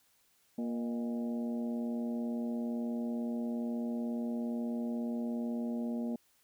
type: harmonic tone with a mistuned harmonic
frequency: 117.8 Hz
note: A#2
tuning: 19 cents sharp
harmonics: 2 / 3 / 4 / 5 / 6 / 7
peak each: -33 / -46 / -46 / -46 / -55 / -55 dBFS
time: 0.58-6.16 s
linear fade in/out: 5 ms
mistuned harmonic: 5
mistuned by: +61 cents
effects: white hiss -70 dBFS RMS until 6.43 s